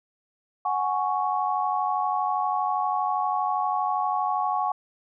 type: chord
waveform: sine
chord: F# suspended second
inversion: none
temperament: just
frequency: 740 / 832.5 / 1110 Hz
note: F#5 / G#5 / C#6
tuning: 0 / +4 / +2 cents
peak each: -27 dBFS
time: 0.65-4.72 s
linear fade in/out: 5 ms
effects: none